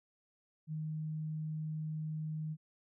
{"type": "tone", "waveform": "sine", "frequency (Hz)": 155.56, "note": "D#3", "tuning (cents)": 0, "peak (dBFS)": -36, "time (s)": [0.67, 2.57], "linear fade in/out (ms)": 50, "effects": []}